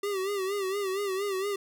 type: tone with vibrato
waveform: square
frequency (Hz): 392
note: G4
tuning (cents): 0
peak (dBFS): -29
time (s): 0.03-1.56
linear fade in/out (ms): 5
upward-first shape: sine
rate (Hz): 4.3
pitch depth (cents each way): 84
effects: none